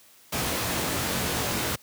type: noise with comb filter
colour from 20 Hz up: pink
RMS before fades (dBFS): -27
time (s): 0.32-1.76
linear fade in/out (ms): 10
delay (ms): 20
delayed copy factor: -1
effects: white hiss -55 dBFS RMS until 1.82 s + high-pass 80 Hz 12 dB/octave